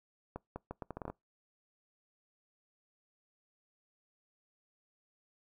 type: accelerating click train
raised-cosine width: 1 ms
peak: -26 dBFS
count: 10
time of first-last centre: 0.36-1.1 s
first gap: 200 ms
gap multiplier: 0.75
effects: noise-tail reverb RT60 0.2 s tail -25 dB re dry